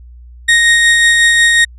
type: tone with tremolo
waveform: 35% pulse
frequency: 1864.7 Hz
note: A#6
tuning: in tune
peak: -4 dBFS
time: 0.48-1.65 s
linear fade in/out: 10 ms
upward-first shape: sine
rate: 5.5 Hz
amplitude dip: 25%
effects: added 60 Hz sine -33 dBFS peak until 1.78 s + resampled to 24000 Hz